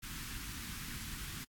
pink band-stop noise, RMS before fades -44 dBFS, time 0.02-1.45 s, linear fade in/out 20 ms, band 280 to 1200 Hz, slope 24 dB/octave, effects AAC 64 kbps

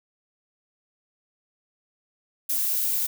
violet noise, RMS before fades -25 dBFS, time 2.49-3.07 s, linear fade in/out 10 ms, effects none

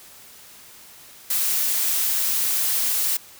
blue noise, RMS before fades -22 dBFS, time 1.3-3.17 s, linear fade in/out 5 ms, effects white hiss -46 dBFS RMS until 3.39 s

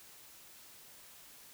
silence, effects white hiss -56 dBFS RMS until 1.53 s

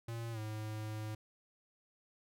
square tone with pitch glide, 115.7 to 107.95 Hz, A#2 to A2, -13 to -33 cents, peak -40 dBFS, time 0.08-1.15 s, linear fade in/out 5 ms, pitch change -120 cents, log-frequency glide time 0.32-0.39 s, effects none

